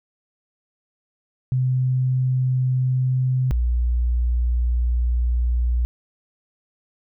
sine tone pair in turn, 128.5 / 59.98 Hz, C3 / B1, -31 / -50 cents, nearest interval octave + minor second, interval 1319 cents, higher first, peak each -17 dBFS, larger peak neither, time 1.52-3.51 / 3.51-5.85 s, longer second, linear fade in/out 0 ms, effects none

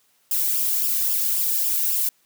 violet noise with flanger, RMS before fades -22 dBFS, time 0.31-2.09 s, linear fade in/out 2 ms, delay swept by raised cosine 0.48 to 1.58 ms, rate 3.7 Hz, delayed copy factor -0.75, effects white hiss -63 dBFS RMS until 2.25 s + high-pass 100 Hz 12 dB/octave

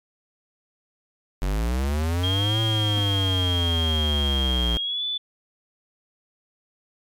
square linear two-way sweep, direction up then down, 44.5 to 111.8 to 57.7 Hz, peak -22 dBFS, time 1.42-4.77 s, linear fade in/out 0 ms, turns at 2.61 s
sine tone with pitch glide, 3228 to 3480 Hz, G#7 to A7, -50 to -20 cents, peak -24 dBFS, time 2.23-5.18 s, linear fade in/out 10 ms, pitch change +130 cents, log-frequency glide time 4.75-5.04 s
square tone with exponential decay, 246.9 Hz, B3, in tune, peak -31 dBFS, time 2.97-3.07 s, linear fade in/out 5 ms, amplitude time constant 21 ms
effects MP3 96 kbps

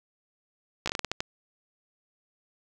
slowing click train, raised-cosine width 0.2 ms, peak -11 dBFS, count 9, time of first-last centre 0.86-1.205 s, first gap 15 ms, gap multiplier 1.29, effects none

